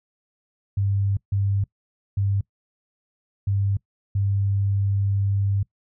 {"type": "tone bursts at uneven times", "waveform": "sine", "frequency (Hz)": 99.3, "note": "G2", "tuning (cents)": 23, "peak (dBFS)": -19, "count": 5, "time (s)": [[0.77, 1.17], [1.32, 1.64], [2.17, 2.41], [3.47, 3.77], [4.15, 5.63]], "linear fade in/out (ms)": 5, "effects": ["noise-tail reverb RT60 0.1 s tail -22 dB re dry"]}